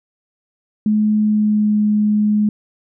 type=tone with pitch glide; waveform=sine; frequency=212.8 to 210.4 Hz; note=G#3 to G#3; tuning=+42 to +23 cents; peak=-12 dBFS; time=0.86-2.49 s; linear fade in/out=2 ms; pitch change=-19 cents; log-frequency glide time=1.19-1.76 s; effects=none